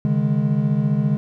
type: chord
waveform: triangle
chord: C# suspended second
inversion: none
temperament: equal with one note detuned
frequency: 138.59 / 153.42 / 207.7 Hz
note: C#3 / D#3 / G#3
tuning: 0 / -24 / 0 cents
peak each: -19 dBFS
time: 0.05-1.17 s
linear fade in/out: 0 ms
effects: none